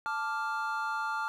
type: chord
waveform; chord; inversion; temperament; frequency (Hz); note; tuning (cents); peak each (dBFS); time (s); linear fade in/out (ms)
triangle; D minor; second; equal; 880 / 1174.7 / 1396.9; A5 / D6 / F6; 0 / 0 / 0; -33 / -35 / -32; 0.06-1.28; 0
effects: none